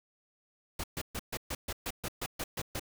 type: noise bursts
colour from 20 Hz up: pink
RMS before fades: -36 dBFS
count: 12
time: 0.79-2.796 s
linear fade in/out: 5 ms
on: 48 ms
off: 130 ms
effects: none